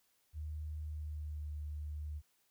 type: tone with pitch glide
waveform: sine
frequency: 76.6 to 74.94 Hz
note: D#2 to D2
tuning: -27 to +36 cents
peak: -39 dBFS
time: 0.33-2.22 s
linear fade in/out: 50 ms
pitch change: -37 cents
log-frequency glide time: 0.82-1.53 s
effects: white hiss -75 dBFS RMS until 2.5 s